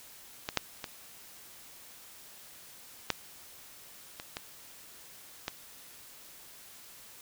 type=clicks; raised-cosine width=0.2 ms; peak=-15 / -8 / -19 / -9 / -22 / -18 / -15 dBFS; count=7; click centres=0.489 / 0.573 / 0.842 / 3.103 / 4.199 / 4.369 / 5.481 s; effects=white hiss -52 dBFS RMS until 7.21 s